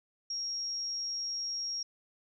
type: tone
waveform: sine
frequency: 5590 Hz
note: F8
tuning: 1 cent sharp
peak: -33 dBFS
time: 0.3-1.83 s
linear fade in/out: 5 ms
effects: none